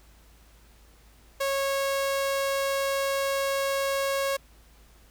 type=tone; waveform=sawtooth; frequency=549 Hz; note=C#5; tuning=17 cents flat; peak=-21 dBFS; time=1.4-4.37 s; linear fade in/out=10 ms; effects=added 54 Hz sine -54 dBFS peak until 5.1 s + pink hiss -59 dBFS RMS until 5.1 s